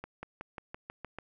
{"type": "accelerating click train", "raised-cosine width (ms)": 0.5, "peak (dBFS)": -25, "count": 8, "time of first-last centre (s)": [0.04, 1.186], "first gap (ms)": 190, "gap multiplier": 0.95, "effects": []}